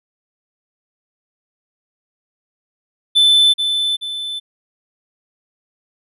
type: tone with echo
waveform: triangle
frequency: 3520 Hz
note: A7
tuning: in tune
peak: -7 dBFS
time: 3.15-3.54 s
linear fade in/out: 20 ms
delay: 430 ms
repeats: 2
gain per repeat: -7 dB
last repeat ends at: 4.4 s
effects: resampled to 32000 Hz